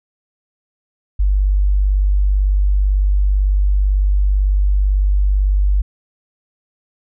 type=tone; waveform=sine; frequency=49 Hz; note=G1; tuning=in tune; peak=-11 dBFS; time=1.19-5.82 s; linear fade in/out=10 ms; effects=none